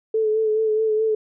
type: tone with vibrato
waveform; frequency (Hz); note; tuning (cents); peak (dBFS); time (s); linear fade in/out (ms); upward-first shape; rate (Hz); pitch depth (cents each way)
sine; 435.6; A4; -17; -17; 0.14-1.15; 5; sine; 4.7; 30
effects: none